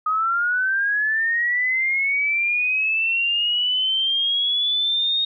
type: linear sweep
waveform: sine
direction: up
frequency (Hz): 1244.5 to 3729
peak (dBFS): -18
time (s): 0.06-5.25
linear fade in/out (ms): 5
effects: none